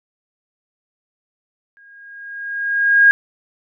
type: tone with exponential growth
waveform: sine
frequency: 1630 Hz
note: G#6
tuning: 33 cents flat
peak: -5 dBFS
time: 1.77-3.11 s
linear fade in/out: 0 ms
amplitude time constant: 290 ms
effects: none